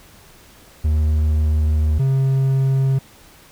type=tone pair in turn; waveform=triangle; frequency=76.7 / 134.25 Hz; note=D#2 / C3; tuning=-24 / +45 cents; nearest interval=minor seventh; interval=969 cents; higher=second; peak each=-12 dBFS; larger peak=neither; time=0.84-1.99 / 1.99-2.99 s; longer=first; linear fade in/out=10 ms; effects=pink hiss -47 dBFS RMS until 3.51 s